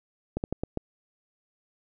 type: slowing click train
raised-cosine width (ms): 2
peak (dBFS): -15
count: 5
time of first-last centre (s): 0.37-0.774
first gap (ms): 69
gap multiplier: 1.26
effects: none